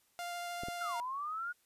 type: tone with vibrato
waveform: sawtooth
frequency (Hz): 698.5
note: F5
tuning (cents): 0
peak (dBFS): -35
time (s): 0.19-1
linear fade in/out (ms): 0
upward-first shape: triangle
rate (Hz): 13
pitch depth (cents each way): 9
type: clicks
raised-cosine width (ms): 2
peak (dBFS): -29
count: 2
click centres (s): 0.635 / 0.685
type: linear two-way sweep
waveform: sine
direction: down then up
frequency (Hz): 1458 to 929 to 1458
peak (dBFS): -36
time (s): 0.8-1.53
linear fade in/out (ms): 20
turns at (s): 0.97
effects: white hiss -72 dBFS RMS until 1.65 s + resampled to 32000 Hz